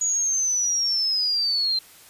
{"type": "linear sweep", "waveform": "sine", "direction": "down", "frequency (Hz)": [6810, 4110], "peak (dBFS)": -20, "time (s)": [0.01, 1.79], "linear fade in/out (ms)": 5, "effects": ["white hiss -49 dBFS RMS until 2.09 s", "resampled to 32000 Hz"]}